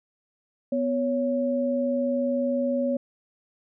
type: tone pair together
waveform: sine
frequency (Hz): 248.4 / 557.6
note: B3 / C#5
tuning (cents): +10 / +10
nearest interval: octave + major second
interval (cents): 1400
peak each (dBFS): -25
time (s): 0.72-2.97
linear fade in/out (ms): 5
effects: none